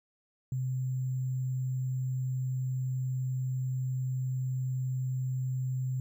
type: tone with sample-and-hold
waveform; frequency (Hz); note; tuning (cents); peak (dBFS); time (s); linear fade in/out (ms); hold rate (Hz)
sine; 129.4; C3; -19; -29; 0.52-6; 2; 7350
effects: none